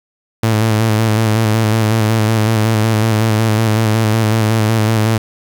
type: tone with vibrato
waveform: sawtooth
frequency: 110 Hz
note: A2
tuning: in tune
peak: -7 dBFS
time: 0.43-5.18 s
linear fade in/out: 5 ms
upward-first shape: square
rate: 5.4 Hz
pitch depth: 36 cents each way
effects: 7-bit